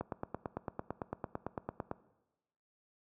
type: click train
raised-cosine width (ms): 1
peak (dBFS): -22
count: 18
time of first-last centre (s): 0.01-1.914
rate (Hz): 8.93
effects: noise-tail reverb RT60 1.0 s tail -18 dB re dry + high-pass 80 Hz 12 dB/octave